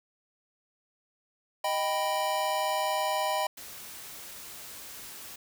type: chord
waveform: square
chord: Eb augmented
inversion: none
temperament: equal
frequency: 622.3 / 784 / 987.8 Hz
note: Eb5 / G5 / B5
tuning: 0 / 0 / 0 cents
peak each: -32 dBFS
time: 1.64-3.47 s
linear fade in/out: 5 ms
type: noise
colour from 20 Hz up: white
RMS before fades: -44 dBFS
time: 3.57-5.36 s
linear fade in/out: 5 ms
effects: none